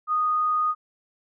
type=tone; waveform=sine; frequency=1238 Hz; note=D#6; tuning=9 cents flat; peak=-20 dBFS; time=0.07-0.75 s; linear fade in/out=50 ms; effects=none